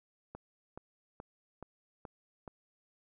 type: click train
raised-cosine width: 1 ms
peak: -30 dBFS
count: 6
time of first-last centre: 0.35-2.478 s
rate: 2.35 Hz
effects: none